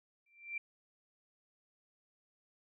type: tone with exponential growth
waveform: sine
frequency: 2355 Hz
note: D7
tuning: 4 cents sharp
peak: -34 dBFS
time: 0.26-0.58 s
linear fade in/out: 5 ms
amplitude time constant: 69 ms
effects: none